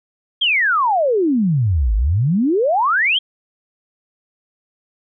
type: exponential two-way sweep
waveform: sine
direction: down then up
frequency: 3325 to 49 to 3325 Hz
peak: -13 dBFS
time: 0.41-3.19 s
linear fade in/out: 10 ms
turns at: 1.95 s
effects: none